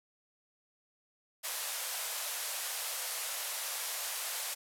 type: band-pass noise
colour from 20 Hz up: white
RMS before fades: -38 dBFS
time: 1.43-4.55 s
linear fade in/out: 20 ms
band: 500 to 14000 Hz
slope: 48 dB/octave
effects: none